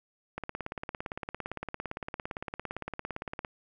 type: click train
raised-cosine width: 0.5 ms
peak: -20 dBFS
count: 55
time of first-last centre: 0.38-3.448 s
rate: 17.6 Hz
effects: none